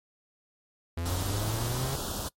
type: exponential sweep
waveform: 45% pulse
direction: up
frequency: 82.8 to 138.59 Hz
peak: -30 dBFS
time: 0.97-1.96 s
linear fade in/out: 5 ms
type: band-stop noise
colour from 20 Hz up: pink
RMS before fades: -34 dBFS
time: 1.05-2.29 s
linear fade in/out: 10 ms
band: 1500 to 3000 Hz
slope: 48 dB/octave
effects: noise-tail reverb RT60 0.1 s tail -23 dB re dry + MP3 64 kbps